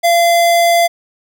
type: tone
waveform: square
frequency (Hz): 685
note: F5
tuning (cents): -34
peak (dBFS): -9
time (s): 0.03-0.88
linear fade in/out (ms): 20
effects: none